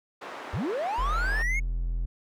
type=band-pass noise; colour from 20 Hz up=white; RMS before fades=-40 dBFS; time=0.21-1.43 s; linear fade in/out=10 ms; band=350 to 1300 Hz; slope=12 dB/octave
type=linear sweep; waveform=triangle; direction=up; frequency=55.9 to 2213 Hz; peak=-25 dBFS; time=0.53-1.6 s; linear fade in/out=10 ms
type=tone; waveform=triangle; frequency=42.31 Hz; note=E1; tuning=46 cents sharp; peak=-24 dBFS; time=0.98-2.06 s; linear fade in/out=10 ms
effects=none